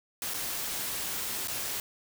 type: noise with dropouts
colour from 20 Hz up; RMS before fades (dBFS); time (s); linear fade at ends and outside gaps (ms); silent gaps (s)
white; -34; 0.22-1.8; 1; 0.337-0.342 / 1.474-1.482
effects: none